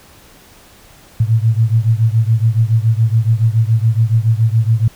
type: beating tone pair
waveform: sine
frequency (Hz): 110 / 117.1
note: A2 / A#2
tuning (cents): 0 / +8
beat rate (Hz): 7.1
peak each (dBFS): -12 / -14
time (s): 1.2-4.88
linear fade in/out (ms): 5
effects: pink hiss -44 dBFS RMS until 4.95 s